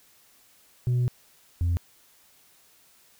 sine tone pair in turn, 123.47 / 86.2 Hz, B2 / F2, 0 / -22 cents, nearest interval tritone, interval 622 cents, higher first, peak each -18 / -19 dBFS, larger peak first, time 0.87-1.08 / 1.61-1.77 s, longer first, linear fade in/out 0 ms, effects tanh soft clip ceiling -20 dBFS + white hiss -59 dBFS RMS until 3.19 s

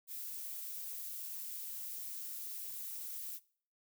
violet noise with amplitude modulation, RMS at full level -42 dBFS, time 0.07-3.4 s, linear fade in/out 50 ms, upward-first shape sine, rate 229 Hz, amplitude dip 40%, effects noise-tail reverb RT60 0.5 s tail -21 dB re dry

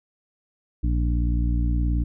harmonic tone, 58.9 Hz, A#1, 19 cents sharp, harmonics 1 / 2 / 3 / 4 / 5, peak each -20 / -29 / -32 / -36 / -32 dBFS, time 0.83-2.04 s, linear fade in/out 10 ms, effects none

